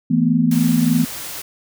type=chord; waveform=sine; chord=E suspended fourth; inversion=none; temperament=equal with one note detuned; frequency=164.81 / 223.7 / 246.9 Hz; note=E3 / A3 / B3; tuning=0 / +29 / 0 cents; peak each=-18 / -18 / -16 dBFS; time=0.1-1.05 s; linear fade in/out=10 ms
type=noise; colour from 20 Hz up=white; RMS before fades=-30 dBFS; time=0.51-1.42 s; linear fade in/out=5 ms
effects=none